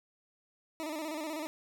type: tone with vibrato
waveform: 20% pulse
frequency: 310 Hz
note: D#4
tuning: 6 cents flat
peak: -31 dBFS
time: 0.8-1.47 s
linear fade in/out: 0 ms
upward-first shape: square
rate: 16 Hz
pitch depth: 67 cents each way
effects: none